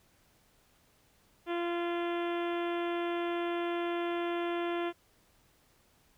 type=harmonic tone; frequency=344.7 Hz; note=F4; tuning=23 cents flat; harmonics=1 / 2 / 3 / 4 / 5 / 6 / 7 / 8 / 9 / 10; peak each=-32 / -38 / -42 / -44 / -46 / -48 / -49 / -50 / -51 / -52 dBFS; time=1.46-4.93 s; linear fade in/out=50 ms; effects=pink hiss -67 dBFS RMS until 6.17 s